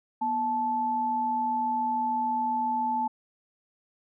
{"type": "tone pair together", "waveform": "sine", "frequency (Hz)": [243, 873], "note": ["B3", "A5"], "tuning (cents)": [-28, -14], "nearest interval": "octave + minor seventh", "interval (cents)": 2214, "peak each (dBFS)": [-34, -25], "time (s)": [0.21, 3.08], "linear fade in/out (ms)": 10, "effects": []}